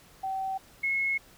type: tone pair in turn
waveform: sine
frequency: 768 / 2176 Hz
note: G5 / C#7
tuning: -36 / -33 cents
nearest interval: octave + tritone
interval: 1803 cents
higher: second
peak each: -29 / -25 dBFS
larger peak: second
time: 0.23-0.58 / 0.83-1.18 s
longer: neither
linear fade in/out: 10 ms
effects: pink hiss -56 dBFS RMS until 1.37 s